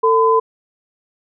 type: tone pair together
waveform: sine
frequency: 447.7 / 1013.2 Hz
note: A4 / B5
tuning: +30 / +44 cents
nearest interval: octave + major second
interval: 1414 cents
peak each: -13 dBFS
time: 0.03-0.4 s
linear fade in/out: 10 ms
effects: none